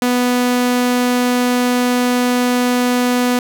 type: tone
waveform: sawtooth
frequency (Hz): 246.9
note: B3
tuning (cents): 0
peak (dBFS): -9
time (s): 0.02-3.39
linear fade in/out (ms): 2
effects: none